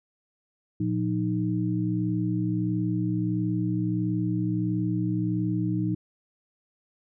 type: tone cluster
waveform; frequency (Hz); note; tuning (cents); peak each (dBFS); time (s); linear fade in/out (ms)
sine; 115.6 / 177.1 / 310.1; A#2 / F3 / D#4; -14 / +24 / -6; -28; 0.8-5.95; 5
effects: none